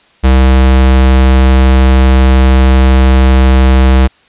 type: tone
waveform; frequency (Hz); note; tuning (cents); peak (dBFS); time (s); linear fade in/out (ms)
square; 65.2; C2; -5; -4; 0.23-4.08; 20
effects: white hiss -47 dBFS RMS until 4.28 s + resampled to 8000 Hz